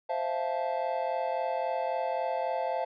triangle chord, F major seventh, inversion second, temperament just, 523.8 / 654.8 / 698.5 / 873.1 Hz, C5 / E5 / F5 / A5, +2 / -12 / 0 / -14 cents, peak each -32 dBFS, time 0.09-2.85 s, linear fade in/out 10 ms, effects resampled to 11025 Hz

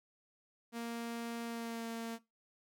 sawtooth tone with pitch glide, 233.1 to 229 Hz, A#3 to A#3, 0 to -31 cents, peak -35 dBFS, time 0.72-2.19 s, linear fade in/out 50 ms, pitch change -31 cents, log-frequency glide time 1.44-1.87 s, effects noise-tail reverb RT60 0.2 s tail -18 dB re dry

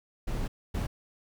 brown noise bursts at uneven times, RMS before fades -31 dBFS, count 2, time 0.27-0.48 / 0.74-0.87 s, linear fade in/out 10 ms, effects none

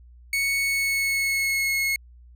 40% pulse tone with pitch glide, 2217 to 2175 Hz, C#7 to C#7, 0 to -33 cents, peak -21 dBFS, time 0.33-1.96 s, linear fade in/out 2 ms, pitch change -33 cents, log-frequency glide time 0.57-1.7 s, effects added 60 Hz sine -46 dBFS peak until 2.35 s

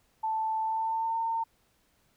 sine tone with pitch glide, 881 to 908.9 Hz, A5 to A#5, +2 to -44 cents, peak -27 dBFS, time 0.23-1.44 s, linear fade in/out 10 ms, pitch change +54 cents, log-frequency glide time 0.6-1.18 s, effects pink hiss -69 dBFS RMS until 2.16 s

